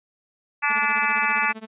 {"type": "harmonic tone", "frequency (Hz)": 290, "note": "D4", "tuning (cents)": -22, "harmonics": [3, 4, 5, 6, 7, 8, 9], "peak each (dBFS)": [-27, -27, -27, -27, -27, -27, -27], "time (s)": [0.62, 1.53], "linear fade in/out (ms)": 20}
{"type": "tone with tremolo", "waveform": "sawtooth", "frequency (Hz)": 220, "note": "A3", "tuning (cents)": 0, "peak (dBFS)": -29, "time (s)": [0.69, 1.67], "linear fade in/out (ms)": 20, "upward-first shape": "sine", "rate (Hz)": 15, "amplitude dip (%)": 95}
{"effects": ["resampled to 8000 Hz"]}